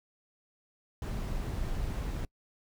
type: noise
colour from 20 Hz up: brown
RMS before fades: -34 dBFS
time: 1.02-2.25 s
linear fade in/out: 2 ms
effects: noise-tail reverb RT60 0.1 s tail -25 dB re dry